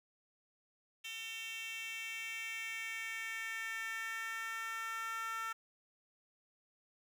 10% pulse tone with high-pass filter sweep, 450 Hz, A4, 39 cents sharp, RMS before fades -42 dBFS, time 1.04-5.53 s, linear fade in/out 10 ms, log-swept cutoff 3000 to 1300 Hz, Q 3.5, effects none

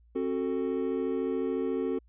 triangle chord, F# diminished, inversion second, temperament just, 266.4 / 370 / 444 Hz, C4 / F#4 / A4, +31 / 0 / +16 cents, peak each -30 dBFS, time 0.15-1.99 s, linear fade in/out 10 ms, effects added 58 Hz sine -57 dBFS peak until 2.08 s + resampled to 8000 Hz

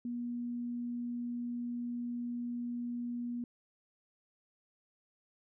sine tone, 240.5 Hz, B3, 46 cents flat, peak -35 dBFS, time 0.05-3.44 s, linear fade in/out 2 ms, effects none

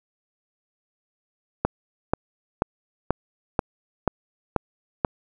click train, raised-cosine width 1 ms, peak -5 dBFS, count 8, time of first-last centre 1.65-5.048 s, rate 2.06 Hz, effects none

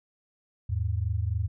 sine tone pair together, 81.9 / 105.62 Hz, E2 / G#2, -11 / +30 cents, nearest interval major third, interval 441 cents, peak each -28 dBFS, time 0.69-1.48 s, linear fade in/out 10 ms, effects none

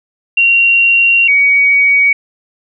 sine tone pair in turn, 2754 / 2253 Hz, F7 / C#7, -25 / +28 cents, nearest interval minor third, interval 347 cents, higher first, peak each -6 dBFS, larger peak neither, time 0.37-1.28 / 1.28-2.13 s, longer first, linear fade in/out 5 ms, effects none

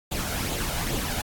pink noise with flanger, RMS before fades -29 dBFS, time 0.11-1.22 s, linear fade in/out 10 ms, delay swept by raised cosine 0.27 to 1.37 ms, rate 2.4 Hz, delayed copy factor +0.5, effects AAC 64 kbps

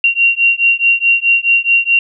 sine beating tone pair, 2754 / 2758.7 Hz, F7 / F7, -25 / -22 cents, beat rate 4.7 Hz, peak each -12 dBFS, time 0.04-1.99 s, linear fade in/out 2 ms, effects none

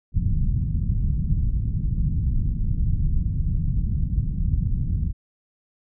pink low-pass noise, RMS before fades -22 dBFS, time 0.12-5.13 s, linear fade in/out 50 ms, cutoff 160 Hz, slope 24 dB/octave, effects none

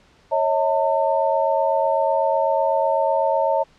sine tone cluster, 551 / 639 / 901 Hz, C#5 / D#5 / A5, -11 / +46 / +41 cents, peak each -21 dBFS, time 0.31-3.64 s, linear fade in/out 20 ms, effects pink hiss -55 dBFS RMS until 3.78 s + low-pass 5000 Hz 12 dB/octave

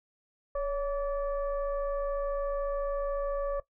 sine tone with frequency modulation, 562 Hz, C#5, 24 cents sharp, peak -28 dBFS, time 0.55-3.6 s, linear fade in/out 5 ms, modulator 589 Hz, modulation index 0.72, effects noise-tail reverb RT60 0.1 s tail -17 dB re dry

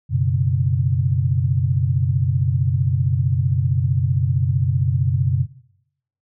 sine chord, F# suspended fourth, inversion none, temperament just, 92.5 / 123.33 / 138.75 Hz, F#2 / B2 / C#3, 0 / -2 / +2 cents, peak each -21 / -20 / -20 dBFS, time 0.09-5.47 s, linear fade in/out 50 ms, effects noise-tail reverb RT60 0.8 s tail -19 dB re dry

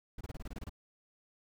brown noise bursts, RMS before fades -41 dBFS, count 10, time 0.18-0.695 s, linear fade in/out 5 ms, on 29 ms, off 25 ms, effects none

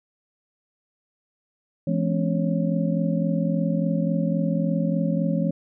sine tone cluster, 168.7 / 212.3 / 255.9 / 280.4 / 551 Hz, E3 / G#3 / C4 / C#4 / C#5, +40 / +38 / -38 / +20 / -11 cents, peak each -23 / -26 / -30 / -30 / -30 dBFS, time 1.87-5.51 s, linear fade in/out 5 ms, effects none

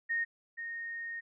sine tone pair in turn, 1852 / 1852 Hz, A#6 / A#6, -12 / -12 cents, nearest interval unison, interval 0 cents, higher neither, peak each -29 / -37 dBFS, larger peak first, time 0.09-0.25 / 0.57-1.21 s, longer second, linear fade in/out 20 ms, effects none

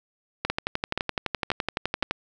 two click trains, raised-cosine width 0.3 ms, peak -9 / -9 dBFS, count 20 / 4, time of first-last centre 0.5-2.11 / 0.45-2.029 s, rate 11.8 / 1.9 Hz, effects none

